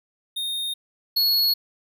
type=tone pair in turn; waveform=square; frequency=3690 / 4347 Hz; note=A#7 / C#8; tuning=-18 / -35 cents; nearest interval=minor third; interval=283 cents; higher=second; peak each=-26 / -18 dBFS; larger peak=second; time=0.36-0.74 / 1.16-1.54 s; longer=neither; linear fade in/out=10 ms; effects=none